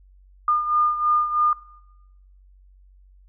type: beating tone pair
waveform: sine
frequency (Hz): 1212 / 1215.1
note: D#6 / D#6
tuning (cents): -46 / -41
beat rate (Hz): 3.1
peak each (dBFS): -19 / -25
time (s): 0.48-1.53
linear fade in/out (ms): 2
effects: noise-tail reverb RT60 0.9 s tail -19 dB re dry + added 47 Hz sine -49 dBFS peak until 3.28 s